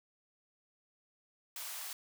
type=high-pass noise; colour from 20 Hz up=white; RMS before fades=-43 dBFS; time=1.56-1.93 s; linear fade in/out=2 ms; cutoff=680 Hz; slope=24 dB/octave; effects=none